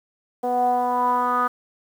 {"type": "tone with low-pass filter sweep", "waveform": "10% pulse", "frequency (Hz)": 246.9, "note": "B3", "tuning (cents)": 0, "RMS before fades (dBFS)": -21, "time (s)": [0.43, 1.48], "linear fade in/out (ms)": 10, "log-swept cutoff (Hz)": [640, 1300], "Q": 6.3, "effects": ["8-bit"]}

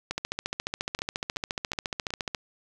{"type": "two click trains", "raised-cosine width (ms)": 0.2, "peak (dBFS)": [-12, -18], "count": [33, 4], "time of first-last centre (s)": [[0.11, 2.348], [0.99, 2.105]], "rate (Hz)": [14.3, 2.69], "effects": ["8-bit"]}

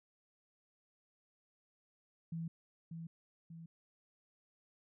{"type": "tone with echo", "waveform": "sine", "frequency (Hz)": 165.1, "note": "E3", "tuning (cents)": 3, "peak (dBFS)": -38, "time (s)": [2.32, 2.48], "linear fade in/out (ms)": 5, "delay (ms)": 590, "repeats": 2, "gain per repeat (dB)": -5, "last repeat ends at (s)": 3.66, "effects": []}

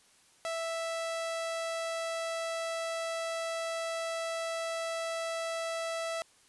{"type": "tone", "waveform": "sawtooth", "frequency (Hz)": 659.3, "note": "E5", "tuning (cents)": 0, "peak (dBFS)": -29, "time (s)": [0.45, 6.22], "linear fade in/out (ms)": 0, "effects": ["white hiss -63 dBFS RMS until 6.48 s", "resampled to 24000 Hz"]}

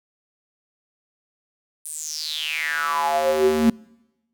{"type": "tone with high-pass filter sweep", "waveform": "square", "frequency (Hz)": 77.2, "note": "D#2", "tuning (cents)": -13, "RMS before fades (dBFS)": -22, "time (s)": [1.85, 3.7], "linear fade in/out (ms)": 5, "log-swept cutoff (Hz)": [9900, 230], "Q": 7.8, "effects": ["noise-tail reverb RT60 1.0 s tail -25 dB re dry"]}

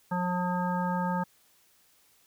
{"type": "harmonic tone", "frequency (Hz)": 179.3, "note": "F3", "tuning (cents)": 46, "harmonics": [1, 3, 5, 7, 9], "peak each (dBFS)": [-29, -37, -31, -38, -40], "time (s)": [0.11, 1.24], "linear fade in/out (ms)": 10, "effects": ["white hiss -64 dBFS RMS until 2.26 s"]}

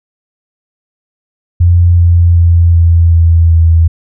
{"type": "tone with pitch steps", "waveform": "sine", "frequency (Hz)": [87, 86.05, 85.11, 84.18, 83.26, 82.35], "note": ["F2", "F2", "F2", "E2", "E2", "E2"], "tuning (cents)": [-6, -25, -44, 37, 18, -1], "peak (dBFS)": -3, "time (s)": [1.6, 3.88], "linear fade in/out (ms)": 10, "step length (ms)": 380, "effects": []}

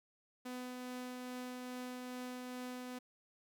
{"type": "tone with tremolo", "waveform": "sawtooth", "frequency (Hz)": 250.5, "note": "B3", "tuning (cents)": 25, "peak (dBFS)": -38, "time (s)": [0.45, 2.99], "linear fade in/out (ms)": 10, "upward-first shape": "triangle", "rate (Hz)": 2.4, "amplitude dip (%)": 25, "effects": []}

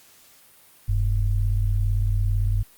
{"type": "tone pair together", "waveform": "sine", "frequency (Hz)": [42.18, 100], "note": ["E1", "G2"], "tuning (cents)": [41, 35], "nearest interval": "octave + minor third", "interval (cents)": 1494, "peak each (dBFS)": [-21, -22], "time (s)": [0.88, 2.63], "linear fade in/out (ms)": 10, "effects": ["white hiss -53 dBFS RMS until 2.77 s", "Opus 48 kbps"]}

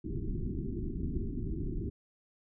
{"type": "low-pass noise", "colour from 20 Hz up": "pink", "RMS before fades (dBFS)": -35, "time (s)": [0.04, 1.9], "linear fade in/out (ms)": 10, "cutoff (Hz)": 390, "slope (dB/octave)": 96, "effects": []}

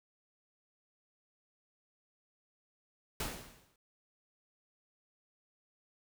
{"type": "noise with exponential decay", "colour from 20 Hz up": "pink", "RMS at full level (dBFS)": -35, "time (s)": [3.2, 3.76], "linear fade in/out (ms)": 2, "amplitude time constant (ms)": 120, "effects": []}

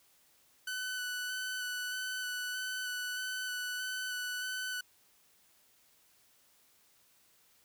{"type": "tone with vibrato", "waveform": "sawtooth", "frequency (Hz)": 1497, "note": "F#6", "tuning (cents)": 20, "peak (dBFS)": -32, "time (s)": [0.67, 4.81], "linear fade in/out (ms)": 5, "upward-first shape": "square", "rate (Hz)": 1.6, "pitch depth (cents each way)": 12, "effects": ["white hiss -67 dBFS RMS until 7.64 s"]}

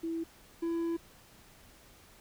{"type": "tone pair in turn", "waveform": ["sine", "triangle"], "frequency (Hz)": [329.6, 334.6], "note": ["E4", "E4"], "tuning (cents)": [0, 26], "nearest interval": "unison", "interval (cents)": 26, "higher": "second", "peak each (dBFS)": [-32, -28], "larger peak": "second", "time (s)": [[0.03, 0.24], [0.62, 0.97]], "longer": "second", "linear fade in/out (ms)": 10, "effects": ["pink hiss -58 dBFS RMS until 2.2 s"]}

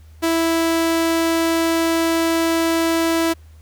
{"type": "tone", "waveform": "sawtooth", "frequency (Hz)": 329.6, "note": "E4", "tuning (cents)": 0, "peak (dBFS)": -12, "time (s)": [0.22, 3.34], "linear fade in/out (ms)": 20, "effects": ["added 78 Hz sine -41 dBFS peak until 3.61 s", "pink hiss -57 dBFS RMS until 3.61 s"]}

